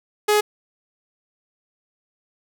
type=tone; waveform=sawtooth; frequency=419.7 Hz; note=G#4; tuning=18 cents sharp; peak=-11 dBFS; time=0.28-0.41 s; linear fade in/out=10 ms; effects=none